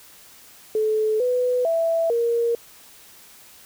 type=tone with pitch steps; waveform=sine; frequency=433 / 497.6 / 661 / 468.3 Hz; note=A4 / B4 / E5 / A#4; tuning=-28 / +13 / +5 / +8 cents; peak=-18 dBFS; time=0.75-2.55 s; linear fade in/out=2 ms; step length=450 ms; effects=white hiss -48 dBFS RMS until 3.65 s